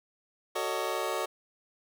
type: chord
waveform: 25% pulse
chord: D# half-diminished seventh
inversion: first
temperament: just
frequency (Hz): 373.4 / 448 / 560 / 622.3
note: F#4 / A4 / C#5 / D#5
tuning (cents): +16 / +31 / +18 / 0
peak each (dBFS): -32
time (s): 0.55-1.26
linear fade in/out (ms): 10
effects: none